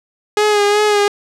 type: tone with vibrato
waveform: sawtooth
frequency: 415.3 Hz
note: G#4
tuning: in tune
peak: -7 dBFS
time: 0.37-1.08 s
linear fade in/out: 2 ms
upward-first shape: sine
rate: 2.7 Hz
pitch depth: 33 cents each way
effects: low-pass 8000 Hz 12 dB/octave